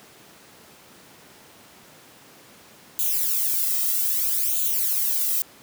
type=noise with flanger; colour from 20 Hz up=violet; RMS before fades=-23 dBFS; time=2.99-5.42 s; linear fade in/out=0 ms; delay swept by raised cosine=0.28 to 1.58 ms; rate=0.62 Hz; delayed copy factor=+1; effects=pink hiss -49 dBFS RMS until 5.62 s + high-pass 150 Hz 12 dB/octave